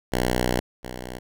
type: tone pair in turn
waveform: 5% pulse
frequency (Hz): 61.74 / 62.17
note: B1 / B1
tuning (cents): 0 / +12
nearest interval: unison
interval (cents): 12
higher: second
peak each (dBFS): -10 / -22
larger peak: first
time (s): 0.12-0.6 / 0.83-1.19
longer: first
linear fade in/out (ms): 10
effects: none